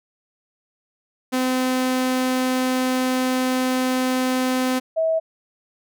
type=tone pair in turn; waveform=sawtooth / sine; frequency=256.4 / 646.1 Hz; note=C4 / E5; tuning=-35 / -35 cents; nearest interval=octave + major third; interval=1600 cents; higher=second; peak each=-15 / -17 dBFS; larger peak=first; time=1.32-4.8 / 4.96-5.2 s; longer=first; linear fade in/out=20 ms; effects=none